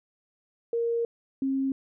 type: tone pair in turn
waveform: sine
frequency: 466.2 / 268.9 Hz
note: A#4 / C4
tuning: 0 / +47 cents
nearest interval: minor seventh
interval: 953 cents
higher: first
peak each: -24 dBFS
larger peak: neither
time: 0.73-1.05 / 1.42-1.72 s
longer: first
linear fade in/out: 2 ms
effects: none